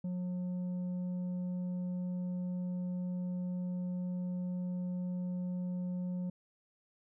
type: tone with tanh clipping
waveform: sine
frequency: 180.2 Hz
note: F#3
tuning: 45 cents flat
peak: -35 dBFS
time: 0.04-6.3 s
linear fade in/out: 5 ms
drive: 5 dB
effects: none